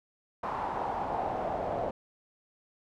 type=noise with band-pass filter sweep; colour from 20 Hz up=brown; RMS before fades=-33 dBFS; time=0.43-1.91 s; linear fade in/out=5 ms; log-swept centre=960 to 640 Hz; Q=4; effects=none